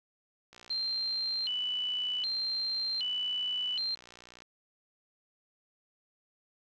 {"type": "click train", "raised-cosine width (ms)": 0.2, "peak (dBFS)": -34, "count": 236, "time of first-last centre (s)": [0.53, 4.421], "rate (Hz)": 60.4}
{"type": "tone with vibrato", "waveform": "sine", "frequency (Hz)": 3520, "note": "A7", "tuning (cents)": 0, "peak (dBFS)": -30, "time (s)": [0.7, 3.95], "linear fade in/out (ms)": 5, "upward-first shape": "square", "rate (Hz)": 0.65, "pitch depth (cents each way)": 290}
{"effects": []}